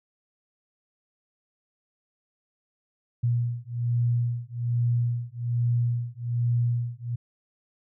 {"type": "beating tone pair", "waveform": "sine", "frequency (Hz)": [119, 120.2], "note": ["A#2", "B2"], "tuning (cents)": [36, -46], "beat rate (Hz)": 1.2, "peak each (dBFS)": -26, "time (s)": [3.23, 7.16], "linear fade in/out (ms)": 10, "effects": []}